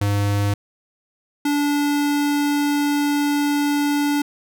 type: tone pair in turn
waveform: square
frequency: 101.6 / 289.9 Hz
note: G#2 / D4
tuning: -38 / -22 cents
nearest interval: octave + tritone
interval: 1816 cents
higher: second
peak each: -18 dBFS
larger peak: neither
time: 0.01-0.54 / 1.45-4.22 s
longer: second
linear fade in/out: 5 ms
effects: none